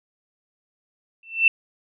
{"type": "tone with exponential growth", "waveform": "sine", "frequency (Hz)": 2679, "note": "E7", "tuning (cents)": 27, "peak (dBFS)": -9, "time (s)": [1.23, 1.48], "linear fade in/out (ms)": 2, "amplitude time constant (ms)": 53, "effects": []}